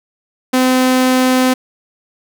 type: tone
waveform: sawtooth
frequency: 256.4 Hz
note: C4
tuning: 35 cents flat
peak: -6 dBFS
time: 0.53-1.54 s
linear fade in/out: 10 ms
effects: none